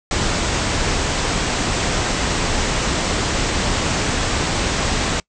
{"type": "low-pass noise", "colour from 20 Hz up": "pink", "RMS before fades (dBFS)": -20, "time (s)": [0.11, 5.2], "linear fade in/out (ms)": 2, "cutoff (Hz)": 8300, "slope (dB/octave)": 96, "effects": ["noise-tail reverb RT60 0.1 s tail -25 dB re dry"]}